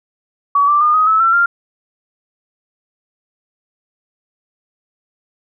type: tone with pitch steps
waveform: sine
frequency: 1135 / 1174.3 / 1215.1 / 1257.2 / 1300.8 / 1345.9 / 1392.5 Hz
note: C#6 / D6 / D#6 / D#6 / E6 / E6 / F6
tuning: +41 / -1 / -41 / +18 / -23 / +36 / -5 cents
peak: -9 dBFS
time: 0.55-1.46 s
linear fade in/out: 5 ms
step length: 130 ms
effects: none